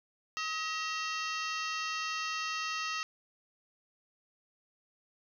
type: harmonic tone with a mistuned harmonic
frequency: 635 Hz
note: D#5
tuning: 35 cents sharp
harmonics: 2 / 3 / 4 / 5 / 6 / 7 / 8 / 9 / 10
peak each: -37 / -41 / -39 / -46 / -48 / -44 / -44 / -49 / -48 dBFS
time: 0.37-3.03 s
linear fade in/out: 0 ms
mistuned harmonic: 4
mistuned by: +110 cents
effects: 11-bit